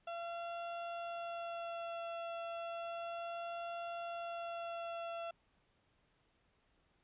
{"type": "tone with vibrato", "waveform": "35% pulse", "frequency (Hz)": 680, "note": "F5", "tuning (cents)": -46, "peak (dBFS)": -39, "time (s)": [0.07, 5.31], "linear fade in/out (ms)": 5, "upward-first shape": "sine", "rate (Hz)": 0.33, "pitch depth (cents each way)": 12, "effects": ["pink hiss -75 dBFS RMS until 7.03 s", "resampled to 8000 Hz"]}